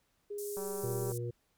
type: tone with pitch glide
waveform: sine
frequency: 410.5 to 402.5 Hz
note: G#4 to G4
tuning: -20 to +46 cents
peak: -37 dBFS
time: 0.3-1.12 s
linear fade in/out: 10 ms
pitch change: -34 cents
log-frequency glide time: 0.75-0.86 s
type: band-pass noise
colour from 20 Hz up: white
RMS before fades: -46 dBFS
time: 0.38-1.18 s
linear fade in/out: 5 ms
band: 6400 to 14000 Hz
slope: 24 dB/octave
type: click train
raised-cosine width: 1 ms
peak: -32 dBFS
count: 107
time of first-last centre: 0.57-1.119 s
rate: 193 Hz
type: harmonic tone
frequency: 119.5 Hz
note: A#2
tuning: 43 cents sharp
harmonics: 1 / 3 / 4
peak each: -36 / -41 / -42 dBFS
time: 0.83-1.31 s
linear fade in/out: 10 ms
effects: pink hiss -75 dBFS RMS until 1.57 s